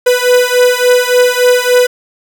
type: beating tone pair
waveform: 45% pulse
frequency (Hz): 493.9 / 497.4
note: B4 / B4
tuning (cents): 0 / +12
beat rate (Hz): 3.5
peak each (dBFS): -10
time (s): 0.06-1.87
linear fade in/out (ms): 10
effects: none